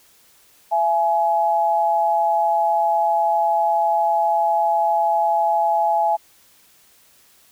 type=tone pair together; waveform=sine; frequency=674.2 / 842 Hz; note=E5 / G#5; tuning=+39 / +24 cents; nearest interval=major third; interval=385 cents; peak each=-20 / -17 dBFS; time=0.71-6.17 s; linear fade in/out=20 ms; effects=white hiss -54 dBFS RMS until 7.51 s